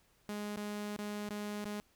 sawtooth tone with dropouts, 207.7 Hz, G#3, in tune, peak -34 dBFS, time 0.29-1.8 s, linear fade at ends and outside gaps 0 ms, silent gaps 0.561-0.572 / 0.964-0.989 / 1.289-1.306 / 1.644-1.655 s, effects pink hiss -70 dBFS RMS until 1.95 s

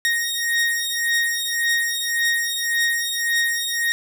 sawtooth beating tone pair, 1864.7 / 1866.5 Hz, A#6 / A#6, 0 / +2 cents, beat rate 1.8 Hz, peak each -19 dBFS, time 0.05-3.92 s, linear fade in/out 0 ms, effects none

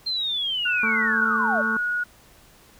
sine linear sweep, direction down, 4186 to 554.4 Hz, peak -23 dBFS, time 0.06-1.62 s, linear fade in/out 10 ms
sine tone with pitch glide, 1465 to 1453.2 Hz, F#6 to F#6, -18 to -32 cents, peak -22 dBFS, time 0.65-2.04 s, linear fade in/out 10 ms, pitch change -14 cents, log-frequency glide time 0.98-1.78 s
harmonic tone, 222.1 Hz, A3, 16 cents sharp, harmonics 1 / 2 / 4 / 5 / 6 / 7, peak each -28 / -35 / -38 / -31 / -34 / -33 dBFS, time 0.83-1.77 s, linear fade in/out 2 ms
effects pink hiss -53 dBFS RMS until 2.79 s

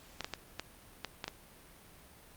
clicks, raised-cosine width 0.2 ms, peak -19 dBFS, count 7, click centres 0.207 / 0.245 / 0.337 / 0.596 / 1.047 / 1.242 / 1.28 s, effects pink hiss -57 dBFS RMS until 2.36 s + Opus 48 kbps

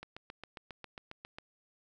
click train, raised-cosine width 0.3 ms, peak -28 dBFS, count 11, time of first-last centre 0.03-1.385 s, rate 7.38 Hz, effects none

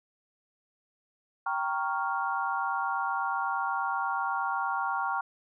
sine chord, G half-diminished seventh, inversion none, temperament equal, 784 / 932.3 / 1108.7 / 1396.9 Hz, G5 / Bb5 / Db6 / F6, 0 / 0 / 0 / 0 cents, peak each -33 dBFS, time 1.46-5.21 s, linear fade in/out 5 ms, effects none

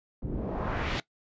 pink noise with low-pass filter sweep, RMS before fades -32 dBFS, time 0.22-1 s, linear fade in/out 2 ms, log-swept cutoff 220 to 4000 Hz, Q 1.3, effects noise-tail reverb RT60 0.1 s tail -19 dB re dry + resampled to 16000 Hz

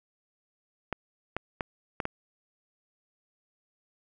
clicks, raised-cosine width 0.5 ms, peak -15 dBFS, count 5, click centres 0.927 / 1.366 / 1.608 / 2.002 / 2.054 s, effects none

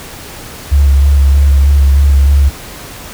sine tone with vibrato, 69.8 Hz, C#2, 13 cents sharp, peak -4 dBFS, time 0.71-2.5 s, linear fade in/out 20 ms, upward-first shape square, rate 3.2 Hz, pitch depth 22 cents each way, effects pink hiss -29 dBFS RMS until 3.13 s

